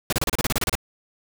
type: noise bursts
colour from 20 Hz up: pink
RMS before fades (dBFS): -22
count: 12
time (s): 0.1-0.753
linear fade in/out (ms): 2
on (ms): 26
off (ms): 31
effects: none